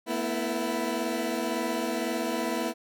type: chord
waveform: 20% pulse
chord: A suspended second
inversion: none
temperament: equal with one note detuned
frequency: 225 / 246.9 / 329.6 Hz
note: A3 / B3 / E4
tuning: +39 / 0 / 0 cents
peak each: -29 / -27 / -26 dBFS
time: 0.06-2.74 s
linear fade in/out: 50 ms
effects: none